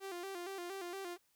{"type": "tone with vibrato", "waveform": "sawtooth", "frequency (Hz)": 369.2, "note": "F#4", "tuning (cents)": -4, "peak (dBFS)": -38, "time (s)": [0, 1.18], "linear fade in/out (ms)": 50, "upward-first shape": "square", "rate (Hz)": 4.3, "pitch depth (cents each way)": 92, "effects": ["white hiss -75 dBFS RMS until 1.35 s"]}